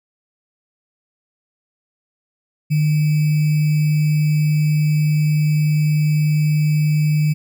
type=tone with sample-and-hold; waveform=sine; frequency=151.7 Hz; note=D#3; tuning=44 cents flat; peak=-13 dBFS; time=2.7-7.34 s; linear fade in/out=20 ms; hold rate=2450 Hz; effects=none